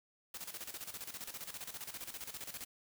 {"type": "noise with tremolo", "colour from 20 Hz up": "white", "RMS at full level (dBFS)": -44, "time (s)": [0.34, 2.65], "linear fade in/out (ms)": 5, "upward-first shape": "square", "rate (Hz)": 15, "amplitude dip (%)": 70, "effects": []}